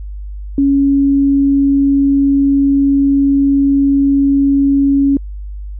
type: tone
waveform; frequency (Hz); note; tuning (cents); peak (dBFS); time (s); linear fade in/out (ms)
sine; 277.7; C#4; +3; -8; 0.58-5.17; 2
effects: added 50 Hz sine -23 dBFS peak until 5.79 s